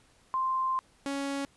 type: tone pair in turn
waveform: sine / sawtooth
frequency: 1046 / 278.1 Hz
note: C6 / C#4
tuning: -1 / +6 cents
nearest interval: octave + major seventh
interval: 2293 cents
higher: first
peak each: -26 / -27 dBFS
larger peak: first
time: 0.34-0.79 / 1.06-1.45 s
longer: first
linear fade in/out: 0 ms
effects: pink hiss -63 dBFS RMS until 1.56 s + resampled to 24000 Hz